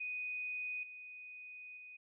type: tone with level steps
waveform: sine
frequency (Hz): 2489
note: D#7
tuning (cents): 0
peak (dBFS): -38 / -48 / -50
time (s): 0-1.97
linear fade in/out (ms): 10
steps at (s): 0.83 / 1.77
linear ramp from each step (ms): 2
effects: none